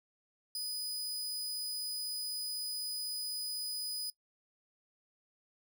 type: tone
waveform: sawtooth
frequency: 4978 Hz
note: D#8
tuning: in tune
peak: -33 dBFS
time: 0.55-4.1 s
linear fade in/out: 2 ms
effects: noise-tail reverb RT60 0.1 s tail -22 dB re dry